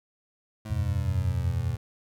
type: exponential sweep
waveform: 25% pulse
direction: down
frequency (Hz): 108.3 to 79.4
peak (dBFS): -32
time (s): 0.65-1.77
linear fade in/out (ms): 5
type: chord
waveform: sine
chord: E suspended second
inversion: none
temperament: just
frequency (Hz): 82.41 / 92.71 / 123.61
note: E2 / F#2 / B2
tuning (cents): 0 / +4 / +2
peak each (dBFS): -29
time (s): 0.7-1.76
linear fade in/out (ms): 10
effects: none